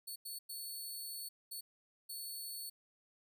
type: tone bursts at uneven times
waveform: 10% pulse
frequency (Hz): 4429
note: C#8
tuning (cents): -2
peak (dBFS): -36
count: 5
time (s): 0.07-0.16 / 0.25-0.39 / 0.49-1.29 / 1.51-1.61 / 2.09-2.7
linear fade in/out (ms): 10
effects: none